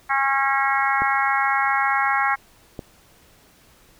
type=harmonic tone; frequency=272.5 Hz; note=C#4; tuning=29 cents flat; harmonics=3 / 4 / 5 / 6 / 7 / 8; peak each=-23 / -24 / -25 / -26 / -26 / -27 dBFS; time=0.09-2.36 s; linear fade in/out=20 ms
type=clicks; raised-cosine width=2 ms; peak=-17 dBFS; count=2; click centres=1.02 / 2.792 s
effects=pink hiss -54 dBFS RMS until 3.99 s